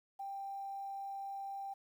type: tone with quantisation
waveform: sine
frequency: 788 Hz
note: G5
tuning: 9 cents sharp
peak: -40 dBFS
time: 0.19-1.74 s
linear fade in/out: 10 ms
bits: 11
effects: none